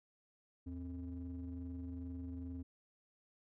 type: ring-modulated tone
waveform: triangle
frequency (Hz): 91.6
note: F#2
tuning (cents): -17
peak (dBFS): -37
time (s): 0.66-2.63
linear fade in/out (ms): 10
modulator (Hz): 172
effects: none